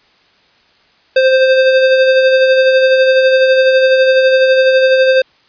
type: tone with tremolo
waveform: square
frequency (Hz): 523.3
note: C5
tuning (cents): 0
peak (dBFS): -6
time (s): 1.16-5.22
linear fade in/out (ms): 5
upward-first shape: sine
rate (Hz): 12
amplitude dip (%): 35
effects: white hiss -51 dBFS RMS until 5.48 s + resampled to 11025 Hz